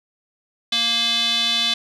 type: tone with band-pass filter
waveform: square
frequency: 233.1 Hz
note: A#3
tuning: in tune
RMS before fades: -20 dBFS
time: 0.72-1.74 s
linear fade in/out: 5 ms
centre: 3600 Hz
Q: 5.8
effects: none